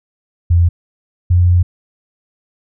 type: tone pair in turn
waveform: sine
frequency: 85.8 / 88.62 Hz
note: F2 / F2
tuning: -30 / +26 cents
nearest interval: minor second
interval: 56 cents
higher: second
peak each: -7 dBFS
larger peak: neither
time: 0.5-0.69 / 1.3-1.63 s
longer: second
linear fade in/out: 10 ms
effects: none